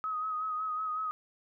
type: tone with vibrato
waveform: sine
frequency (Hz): 1263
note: D#6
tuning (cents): +26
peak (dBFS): -31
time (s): 0.04-1.11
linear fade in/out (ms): 0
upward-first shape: sine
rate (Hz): 5.4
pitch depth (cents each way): 34
effects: none